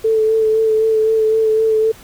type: tone with vibrato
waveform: sine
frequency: 440 Hz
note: A4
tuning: in tune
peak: -11 dBFS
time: 0.04-1.92 s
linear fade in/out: 10 ms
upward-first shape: sine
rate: 3.9 Hz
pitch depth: 20 cents each way
effects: pink hiss -42 dBFS RMS until 2.03 s